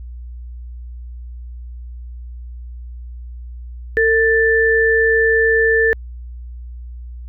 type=tone pair together; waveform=sine; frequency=451.2 / 1765.6 Hz; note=A4 / A6; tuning=+44 / +5 cents; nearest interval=2 octaves; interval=2361 cents; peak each=-14 dBFS; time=3.97-5.93 s; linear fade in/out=0 ms; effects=added 60 Hz sine -29 dBFS peak until 7.28 s